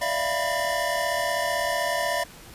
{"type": "tone cluster", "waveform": "square", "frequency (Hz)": [584, 659, 695, 986, 1805], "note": ["D5", "E5", "F5", "B5", "A6"], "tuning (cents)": [-10, -1, -9, -3, 44], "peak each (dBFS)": -31, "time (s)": [0.01, 2.24], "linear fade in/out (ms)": 10, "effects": ["pink hiss -46 dBFS RMS until 2.54 s", "resampled to 32000 Hz"]}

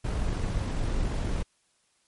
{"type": "noise with amplitude modulation", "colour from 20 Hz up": "brown", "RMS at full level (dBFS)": -27, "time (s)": [0.04, 1.43], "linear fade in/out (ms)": 10, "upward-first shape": "sine", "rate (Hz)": 45.6, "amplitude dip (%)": 25, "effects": ["white hiss -69 dBFS RMS until 2.07 s", "MP3 48 kbps"]}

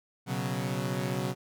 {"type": "chord", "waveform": "sawtooth", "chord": "B suspended second", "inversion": "none", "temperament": "equal", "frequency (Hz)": [123.47, 138.59, 185], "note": ["B2", "C#3", "F#3"], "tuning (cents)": [0, 0, 0], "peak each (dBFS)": -30, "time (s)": [0.26, 1.35], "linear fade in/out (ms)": 50, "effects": []}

